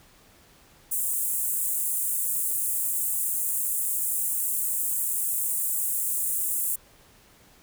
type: high-pass noise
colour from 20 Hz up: pink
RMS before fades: -27 dBFS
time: 0.91-6.76 s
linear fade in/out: 10 ms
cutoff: 8000 Hz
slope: 48 dB/octave
effects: pink hiss -56 dBFS RMS until 7.62 s